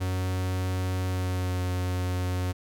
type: tone with pitch glide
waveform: 45% pulse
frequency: 92.5 to 90.96 Hz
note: F#2 to F#2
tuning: 0 to -29 cents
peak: -26 dBFS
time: 0-2.53 s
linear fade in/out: 20 ms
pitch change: -29 cents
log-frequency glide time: 1.02-1.63 s
effects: none